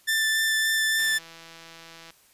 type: tone with vibrato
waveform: sawtooth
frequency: 1770 Hz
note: A6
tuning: 10 cents sharp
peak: -18 dBFS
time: 0.07-1.19 s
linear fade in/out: 20 ms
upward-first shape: sine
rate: 3.5 Hz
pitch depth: 9 cents each way
type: click train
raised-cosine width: 0.2 ms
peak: -28 dBFS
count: 185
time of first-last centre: 0.99-2.105 s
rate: 165 Hz
effects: white hiss -59 dBFS RMS until 2.33 s + resampled to 32000 Hz